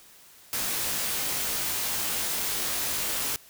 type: noise with comb filter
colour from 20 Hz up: white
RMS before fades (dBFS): -29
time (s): 0.53-3.36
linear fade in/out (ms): 0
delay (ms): 19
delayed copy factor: -0.95
effects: white hiss -53 dBFS RMS until 3.49 s